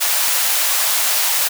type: high-pass noise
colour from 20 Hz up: white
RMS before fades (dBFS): -17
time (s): 0-1.49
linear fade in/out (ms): 20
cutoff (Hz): 600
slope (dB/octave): 24
effects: none